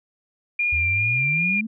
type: tone with vibrato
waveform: sine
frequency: 2399 Hz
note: D7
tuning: 36 cents sharp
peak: -19 dBFS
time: 0.59-1.61 s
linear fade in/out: 5 ms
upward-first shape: sine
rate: 2.5 Hz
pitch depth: 21 cents each way
type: exponential sweep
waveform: sine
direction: up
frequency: 74.9 to 227.9 Hz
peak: -25 dBFS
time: 0.72-1.67 s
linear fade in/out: 10 ms
effects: none